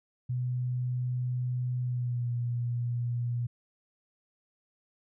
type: tone with pitch glide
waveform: sine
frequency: 124.8 to 120.27 Hz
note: B2 to B2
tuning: +19 to -45 cents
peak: -28 dBFS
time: 0.29-3.47 s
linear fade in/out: 10 ms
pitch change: -64 cents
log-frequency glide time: 1.82-2.3 s
effects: none